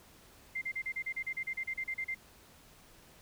sine tone bursts, 2092 Hz, C7, 1 cent flat, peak -33 dBFS, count 16, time 0.55-2.147 s, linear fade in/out 10 ms, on 67 ms, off 35 ms, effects pink hiss -59 dBFS RMS until 3.21 s

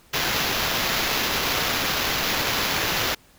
white noise with sample-and-hold, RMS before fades -24 dBFS, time 0.13-3.15 s, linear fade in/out 10 ms, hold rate 8820 Hz, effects pink hiss -55 dBFS RMS until 3.38 s

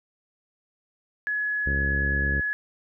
sine tone, 1693 Hz, G#6, 33 cents sharp, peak -24 dBFS, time 1.27-2.53 s, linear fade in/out 0 ms
harmonic tone, 69.4 Hz, C#2, 3 cents sharp, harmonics 1 / 2 / 3 / 4 / 5 / 6 / 7 / 8, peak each -26 / -32 / -36 / -38 / -40 / -42 / -43 / -44 dBFS, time 1.66-2.41 s, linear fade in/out 10 ms
effects none

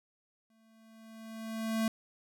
square tone with exponential growth, 222.7 Hz, A3, 21 cents sharp, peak -28 dBFS, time 0.5-1.88 s, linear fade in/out 2 ms, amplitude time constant 300 ms, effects none

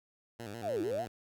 10% pulse tone with vibrato, 109.3 Hz, A2, 11 cents flat, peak -33 dBFS, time 0.39-1.08 s, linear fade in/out 10 ms, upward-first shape square, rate 6.7 Hz, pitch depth 120 cents each way
sine linear two-way sweep, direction down then up, 784 to 306.1 to 784 Hz, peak -31 dBFS, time 0.62-1.06 s, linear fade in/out 50 ms, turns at 0.82 s
effects none

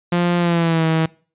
sawtooth tone with pitch glide, 174.61 to 161.05 Hz, F3 to E3, 0 to -40 cents, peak -11 dBFS, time 0.12-1.06 s, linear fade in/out 5 ms, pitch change -140 cents, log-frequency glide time 0.38-0.85 s, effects noise-tail reverb RT60 0.4 s tail -23 dB re dry + resampled to 8000 Hz

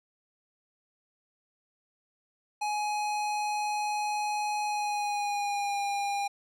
square tone with pitch glide, 838 to 805.7 Hz, G#5 to G5, +15 to +47 cents, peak -29 dBFS, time 2.61-6.28 s, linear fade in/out 10 ms, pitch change -68 cents, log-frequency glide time 4.65-5.8 s, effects low-pass 9000 Hz 12 dB/octave

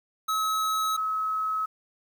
square / sine tone pair in turn, 1285 / 1285 Hz, E6 / E6, -45 / -45 cents, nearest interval unison, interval 0 cents, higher neither, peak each -25 dBFS, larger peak neither, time 0.28-0.97 / 0.97-1.66 s, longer neither, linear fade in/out 10 ms, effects 9-bit

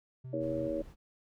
triangle tone, 128.7 Hz, C3, 28 cents flat, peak -39 dBFS, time 0.24-0.69 s, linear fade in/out 10 ms
harmonic tone, 79.8 Hz, D#2, 44 cents sharp, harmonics 3 / 4 / 5 / 6 / 7, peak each -43 / -36 / -43 / -43 / -34 dBFS, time 0.33-0.82 s, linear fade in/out 5 ms
brown noise, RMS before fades -49 dBFS, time 0.39-0.96 s, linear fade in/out 50 ms
effects none

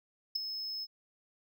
triangle tone with ADSR envelope, 5190 Hz, E8, 28 cents flat, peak -24 dBFS, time 0.35-0.87 s, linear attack 11 ms, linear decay 4 ms, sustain -11 dB, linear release 41 ms, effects none

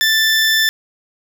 20% pulse tone, 1766 Hz, A6, 6 cents sharp, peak -7 dBFS, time 0.01-0.69 s, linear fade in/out 0 ms, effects none

